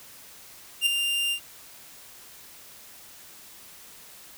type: tone with ADSR envelope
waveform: 45% pulse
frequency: 2794 Hz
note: F7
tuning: in tune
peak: -17 dBFS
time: 0.81-1.4 s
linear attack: 54 ms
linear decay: 4 ms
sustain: -7 dB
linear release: 82 ms
effects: white hiss -48 dBFS RMS until 4.37 s